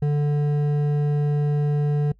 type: tone with hard clipping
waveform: sine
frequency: 146.83 Hz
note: D3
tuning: in tune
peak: -20 dBFS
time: 0.02-2.12 s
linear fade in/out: 5 ms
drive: 8 dB
effects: noise-tail reverb RT60 0.1 s tail -23 dB re dry + added 49 Hz sine -52 dBFS peak until 2.19 s